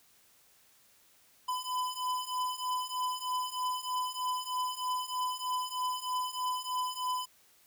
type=beating tone pair; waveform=square; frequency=1004 / 1007.2 Hz; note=B5 / B5; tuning=+28 / +34 cents; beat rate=3.2 Hz; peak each=-37 / -35 dBFS; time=1.48-7.26 s; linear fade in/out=10 ms; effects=white hiss -64 dBFS RMS until 7.66 s